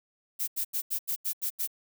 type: noise bursts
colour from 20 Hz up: violet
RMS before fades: -30 dBFS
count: 8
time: 0.39-1.675 s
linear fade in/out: 20 ms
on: 88 ms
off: 83 ms
effects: none